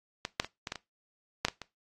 clicks, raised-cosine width 0.2 ms, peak -15 / -8 / -22 / -18 / -17 / -23 / -7 / -13 / -22 dBFS, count 9, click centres 0.251 / 0.399 / 0.446 / 0.672 / 0.721 / 0.757 / 1.45 / 1.484 / 1.617 s, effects noise-tail reverb RT60 0.2 s tail -19 dB re dry + AAC 32 kbps

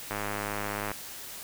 click train, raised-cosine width 0.5 ms, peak -17 dBFS, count 84, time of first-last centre 0.11-0.916 s, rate 103 Hz, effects white hiss -42 dBFS RMS until 1.43 s

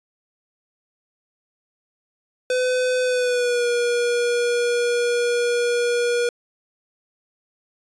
square tone with pitch glide, 505 to 480 Hz, B4 to B4, +39 to -49 cents, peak -19 dBFS, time 2.5-6.29 s, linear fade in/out 2 ms, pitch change -88 cents, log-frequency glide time 3.03-3.67 s, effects resampled to 22050 Hz

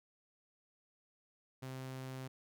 sawtooth tone, 130.81 Hz, C3, in tune, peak -39 dBFS, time 1.62-2.28 s, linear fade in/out 10 ms, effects none

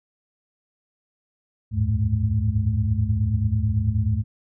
sine tone cluster, 75.4 / 86.9 / 103.4 / 112.6 / 214.5 Hz, D2 / F2 / G#2 / A2 / A3, +46 / -8 / -7 / +40 / -44 cents, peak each -27 / -29 / -21 / -27 / -30 dBFS, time 1.71-4.24 s, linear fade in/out 50 ms, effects none

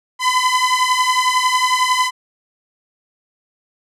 sawtooth beating tone pair, 1006 / 1017 Hz, B5 / C6, +32 / -50 cents, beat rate 11 Hz, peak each -13 dBFS, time 0.19-2.11 s, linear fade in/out 50 ms, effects low-pass 9000 Hz 12 dB/octave

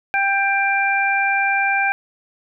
harmonic tone, 790 Hz, G5, 13 cents sharp, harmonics 1 / 2 / 3, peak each -20 / -20 / -20 dBFS, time 0.14-1.92 s, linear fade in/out 0 ms, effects none

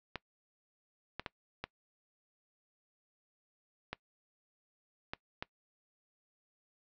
clicks, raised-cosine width 0.3 ms, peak -21 dBFS, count 7, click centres 0.157 / 1.196 / 1.262 / 1.64 / 3.93 / 5.135 / 5.425 s, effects noise-tail reverb RT60 0.1 s tail -22 dB re dry + low-pass 5000 Hz 12 dB/octave

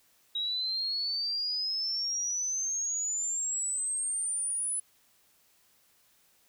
sine exponential sweep, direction up, 3815 to 10110 Hz, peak -29 dBFS, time 0.35-4.8 s, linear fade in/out 5 ms, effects white hiss -66 dBFS RMS until 6.48 s

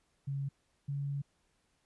sine tone pair in turn, 138.59 / 141.01 Hz, C#3 / C#3, 0 / +30 cents, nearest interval unison, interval 30 cents, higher second, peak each -33 / -33 dBFS, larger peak neither, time 0.27-0.49 / 0.88-1.22 s, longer second, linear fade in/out 10 ms, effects pink hiss -75 dBFS RMS until 1.85 s + resampled to 24000 Hz

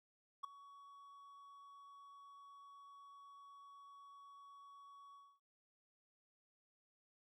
triangle tone with ADSR envelope, 1123 Hz, C#6, 22 cents sharp, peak -36 dBFS, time 0.43-5.4 s, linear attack 14 ms, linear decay 5 ms, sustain -19 dB, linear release 260 ms, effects none

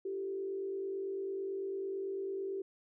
sine tone with frequency modulation, 387.6 Hz, G4, 20 cents flat, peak -35 dBFS, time 0.05-2.62 s, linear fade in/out 5 ms, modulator 49 Hz, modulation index 0.54, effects none

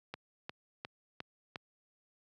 click train, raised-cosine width 0.3 ms, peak -24 dBFS, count 5, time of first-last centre 0.14-1.558 s, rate 2.82 Hz, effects high-pass 100 Hz 12 dB/octave

